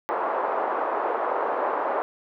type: band-pass noise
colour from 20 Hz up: white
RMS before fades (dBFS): -26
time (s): 0.09-2.02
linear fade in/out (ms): 0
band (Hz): 400 to 1100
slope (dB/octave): 24
effects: none